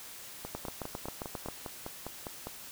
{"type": "two click trains", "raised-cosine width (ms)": 1, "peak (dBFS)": [-22, -24], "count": [8, 11], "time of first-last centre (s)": [[0.55, 1.486], [0.45, 2.47]], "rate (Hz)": [7.48, 4.95], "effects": ["white hiss -47 dBFS RMS until 2.71 s"]}